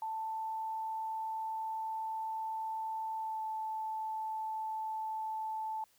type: tone with pitch glide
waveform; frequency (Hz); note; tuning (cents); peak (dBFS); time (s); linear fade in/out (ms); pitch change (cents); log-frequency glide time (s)
sine; 884 to 876.4; A5 to A5; +8 to -7; -35; 0.02-5.84; 2; -15; 3.19-3.42
effects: white hiss -69 dBFS RMS until 5.98 s